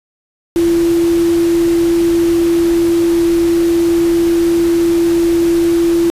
sine tone in noise, 338.5 Hz, E4, 46 cents sharp, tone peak -9 dBFS, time 0.56-6.1 s, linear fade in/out 0 ms, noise pink, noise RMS -27 dBFS, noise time 0.56-6.1 s, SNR +15 dB, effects resampled to 32000 Hz

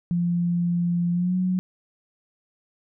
sine tone with pitch glide, 173.4 to 183.71 Hz, F3 to F#3, -12 to -12 cents, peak -20 dBFS, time 0.11-1.59 s, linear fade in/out 0 ms, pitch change +100 cents, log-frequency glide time 1.12-1.36 s, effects none

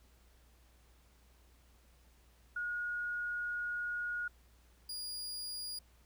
sine / sawtooth tone pair in turn, 1442 / 4860 Hz, F#6 / D#8, -45 / -42 cents, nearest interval octave + major sixth, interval 2103 cents, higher second, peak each -35 / -37 dBFS, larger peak first, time 2.56-4.28 / 4.89-5.79 s, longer first, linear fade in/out 5 ms, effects added 60 Hz sine -63 dBFS peak until 6.05 s + pink hiss -69 dBFS RMS until 6.05 s

